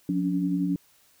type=tone cluster; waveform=sine; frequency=178.9 / 273.8 / 284.9 Hz; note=F3 / C#4 / C#4; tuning=+42 / -21 / +48 cents; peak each=-26 / -35 / -26 dBFS; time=0.09-0.76 s; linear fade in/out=2 ms; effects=white hiss -61 dBFS RMS until 1.2 s